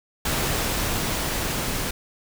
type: noise with level ramp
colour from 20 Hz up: pink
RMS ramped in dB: -24 to -27 dBFS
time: 0.25-1.91 s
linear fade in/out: 5 ms
effects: none